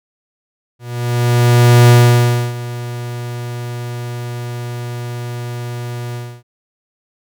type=tone with ADSR envelope; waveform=45% pulse; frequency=120.6 Hz; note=B2; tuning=41 cents flat; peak=-4 dBFS; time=0.79-6.43 s; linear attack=1100 ms; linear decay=640 ms; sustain=-18 dB; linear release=280 ms; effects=none